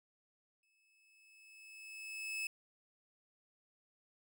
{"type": "tone with exponential growth", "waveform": "40% pulse", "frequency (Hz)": 2600, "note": "E7", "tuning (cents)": -24, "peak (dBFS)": -35, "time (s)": [0.63, 2.47], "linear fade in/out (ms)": 2, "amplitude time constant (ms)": 400, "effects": []}